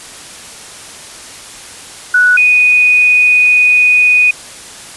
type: tone pair in turn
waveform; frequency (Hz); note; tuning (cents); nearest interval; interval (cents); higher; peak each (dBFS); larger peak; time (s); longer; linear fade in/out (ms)
sine; 1475 / 2481; F#6 / D#7; -6 / -6; major sixth; 900; second; -5; neither; 2.14-2.37 / 2.37-4.31; second; 5
effects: white hiss -31 dBFS RMS until 4.96 s + resampled to 24000 Hz